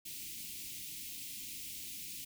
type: band-stop noise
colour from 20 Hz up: white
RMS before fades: -45 dBFS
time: 0.05-2.25 s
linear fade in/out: 10 ms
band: 340 to 2200 Hz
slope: 48 dB/octave
effects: none